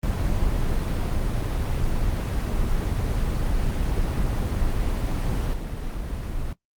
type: noise with level steps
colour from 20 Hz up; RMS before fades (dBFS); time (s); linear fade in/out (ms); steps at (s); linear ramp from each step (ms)
brown; -23 / -29; 0.03-6.53; 2; 5.53; 10
effects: noise-tail reverb RT60 0.1 s tail -19 dB re dry + Opus 24 kbps